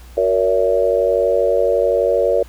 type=chord; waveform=sine; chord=F# dominant seventh; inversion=none; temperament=equal with one note detuned; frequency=370 / 466.2 / 567.3 / 659.3 Hz; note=F#4 / A#4 / C#5 / E5; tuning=0 / 0 / +40 / 0 cents; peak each=-22 / -17 / -16 / -22 dBFS; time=0.17-2.43 s; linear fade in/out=5 ms; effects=added 60 Hz sine -37 dBFS peak until 2.48 s + pink hiss -47 dBFS RMS until 2.48 s